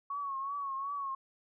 sine tone with vibrato, 1108.7 Hz, C#6, in tune, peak -34 dBFS, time 0.1-1.15 s, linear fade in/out 5 ms, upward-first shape triangle, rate 2.7 Hz, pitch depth 69 cents each way, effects none

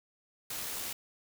white noise with amplitude modulation, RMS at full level -37 dBFS, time 0.5-0.93 s, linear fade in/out 5 ms, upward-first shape sine, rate 71.6 Hz, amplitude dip 25%, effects none

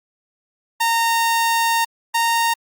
sawtooth tone pair in turn, 920 / 924 Hz, A#5 / A#5, -23 / -16 cents, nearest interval unison, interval 7 cents, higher second, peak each -12 dBFS, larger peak neither, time 0.8-1.85 / 2.14-2.54 s, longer first, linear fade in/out 10 ms, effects Opus 48 kbps

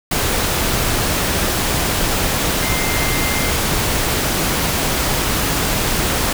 sine tone in noise, 2093 Hz, C7, in tune, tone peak -25 dBFS, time 2.62-3.5 s, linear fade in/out 5 ms, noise pink, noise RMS -18 dBFS, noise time 0.11-6.33 s, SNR -10 dB, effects none

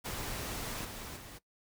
pink noise with level steps, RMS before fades -39 / -44 / -49 dBFS, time 0.04-1.39 s, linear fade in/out 20 ms, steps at 0.84 / 1.16 s, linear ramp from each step 10 ms, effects noise-tail reverb RT60 0.1 s tail -18 dB re dry

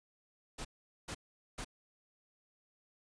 pink noise bursts, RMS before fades -42 dBFS, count 3, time 0.58-1.647 s, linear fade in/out 10 ms, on 69 ms, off 430 ms, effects resampled to 22050 Hz

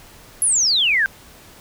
sine exponential sweep, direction down, 11230 to 1534 Hz, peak -14 dBFS, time 0.42-1.06 s, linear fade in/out 0 ms, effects pink hiss -45 dBFS RMS until 1.6 s

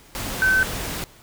sine tone in noise, 1531 Hz, G6, 41 cents flat, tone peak -15 dBFS, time 0.42-0.63 s, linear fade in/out 0 ms, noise pink, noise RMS -29 dBFS, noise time 0.15-1.04 s, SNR +11 dB, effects pink hiss -50 dBFS RMS until 1.22 s

